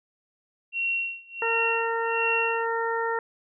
sine tone with tremolo, 2735 Hz, F7, 37 cents flat, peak -23 dBFS, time 0.72-2.67 s, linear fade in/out 50 ms, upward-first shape sine, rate 1.4 Hz, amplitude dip 95%
harmonic tone, 458.2 Hz, A#4, 30 cents flat, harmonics 1 / 2 / 3 / 4, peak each -28 / -29 / -32 / -32 dBFS, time 1.42-3.19 s, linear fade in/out 2 ms
effects none

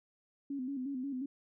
sine tone with vibrato, 266.7 Hz, C4, 33 cents sharp, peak -35 dBFS, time 0.5-1.26 s, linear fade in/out 5 ms, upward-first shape square, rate 5.6 Hz, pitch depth 81 cents each way, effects none

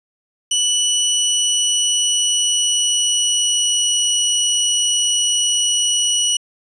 20% pulse tone with pitch glide, 2960 to 2934 Hz, F#7 to F#7, 0 to -15 cents, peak -9 dBFS, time 0.51-6.37 s, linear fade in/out 5 ms, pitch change -15 cents, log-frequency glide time 0.72-4 s, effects resampled to 22050 Hz

